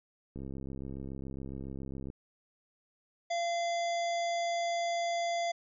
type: click train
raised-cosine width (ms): 3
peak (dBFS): -29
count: 118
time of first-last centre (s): 0.36-2.101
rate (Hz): 67.2
type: harmonic tone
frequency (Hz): 686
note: F5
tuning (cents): -31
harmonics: 1 / 3 / 5 / 7 / 9 / 10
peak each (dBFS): -30 / -40 / -44 / -47 / -49 / -50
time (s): 3.3-5.52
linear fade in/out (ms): 10
effects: none